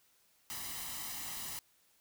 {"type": "noise with comb filter", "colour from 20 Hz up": "white", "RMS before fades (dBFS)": -42, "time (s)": [0.5, 1.59], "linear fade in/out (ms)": 0, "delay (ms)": 1, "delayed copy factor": 0.6, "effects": ["white hiss -70 dBFS RMS until 2 s"]}